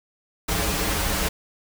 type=noise with comb filter; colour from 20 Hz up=pink; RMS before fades=-24 dBFS; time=0.48-1.29 s; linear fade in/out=10 ms; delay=8.1 ms; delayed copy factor=-0.85; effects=none